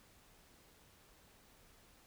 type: silence
effects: pink hiss -65 dBFS RMS until 2.06 s